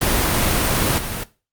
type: noise with level steps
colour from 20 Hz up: pink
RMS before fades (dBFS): -18 / -26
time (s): 0.01-1.24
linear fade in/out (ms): 10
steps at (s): 0.98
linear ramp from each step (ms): 2
effects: noise-tail reverb RT60 0.3 s tail -17 dB re dry + Opus 32 kbps